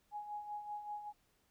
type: tone with tremolo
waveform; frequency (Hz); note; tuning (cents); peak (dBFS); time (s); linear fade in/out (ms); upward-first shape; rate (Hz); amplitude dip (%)
sine; 833; G#5; +5; -39; 0.11-1.13; 50; sine; 5.2; 60
effects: pink hiss -75 dBFS RMS until 1.5 s